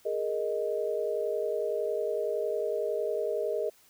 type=chord; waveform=sine; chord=Ab suspended second; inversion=none; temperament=equal; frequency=415.3 / 466.2 / 622.3 Hz; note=Ab4 / Bb4 / Eb5; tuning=0 / 0 / 0 cents; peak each=-32 dBFS; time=0.05-3.7 s; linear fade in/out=10 ms; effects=white hiss -61 dBFS RMS until 3.89 s